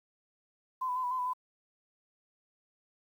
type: tone with pitch steps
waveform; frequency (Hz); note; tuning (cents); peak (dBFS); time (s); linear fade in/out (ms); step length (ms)
sine; 1029 / 994 / 1023 / 984 / 1026 / 993 / 1010; C6 / B5 / C6 / B5 / C6 / B5 / B5; -29 / +11 / -39 / -7 / -34 / +9 / +39; -30; 0.81-1.335; 10; 75
effects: 10-bit